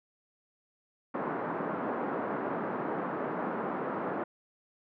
pink band-pass noise, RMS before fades -34 dBFS, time 1.14-4.24 s, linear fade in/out 5 ms, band 200 to 1400 Hz, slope 24 dB/octave, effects none

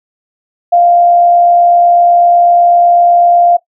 sine tone with frequency modulation, 697 Hz, F5, 4 cents flat, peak -4 dBFS, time 0.72-3.57 s, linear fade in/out 10 ms, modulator 68 Hz, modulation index 0.21, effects noise-tail reverb RT60 0.1 s tail -17 dB re dry

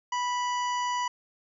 harmonic tone with a mistuned harmonic, 984 Hz, B5, 7 cents flat, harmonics 1 / 2 / 3 / 5 / 6 / 7, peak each -27 / -37 / -39 / -45 / -43 / -46 dBFS, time 0.12-1.08 s, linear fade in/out 5 ms, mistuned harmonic 5, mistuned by -58 cents, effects none

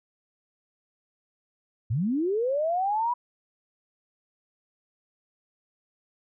sine linear sweep, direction up, 96.2 to 987.8 Hz, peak -23 dBFS, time 1.9-3.14 s, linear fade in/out 10 ms, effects none

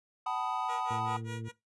triangle chord, B dominant seventh, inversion second, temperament equal with one note detuned, 752.9 / 880 / 987.8 / 1244.5 Hz, F#5 / A5 / B5 / D#6, +30 / 0 / 0 / 0 cents, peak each -35 dBFS, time 0.26-1.17 s, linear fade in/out 5 ms
10% pulse tone with tremolo, 478.8 Hz, A#4, 46 cents sharp, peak -32 dBFS, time 0.68-1.52 s, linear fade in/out 20 ms, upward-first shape sine, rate 5 Hz, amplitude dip 100%
harmonic tone, 113.2 Hz, A2, 50 cents sharp, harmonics 1 / 2 / 3 / 4, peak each -38 / -44 / -48 / -50 dBFS, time 0.9-1.49 s, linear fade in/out 10 ms
effects noise-tail reverb RT60 0.2 s tail -19 dB re dry + resampled to 24000 Hz

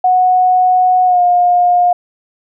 sine tone with pitch glide, 735 to 711.6 Hz, F#5 to F5, -12 to +32 cents, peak -7 dBFS, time 0.04-1.93 s, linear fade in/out 5 ms, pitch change -56 cents, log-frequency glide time 1.05-1.21 s, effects none

